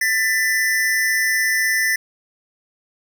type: tone pair together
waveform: square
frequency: 1778.6 / 1995 Hz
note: A6 / B6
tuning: +18 / +17 cents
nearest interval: major second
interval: 199 cents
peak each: -20 dBFS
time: 0.01-1.96 s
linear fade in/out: 5 ms
effects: none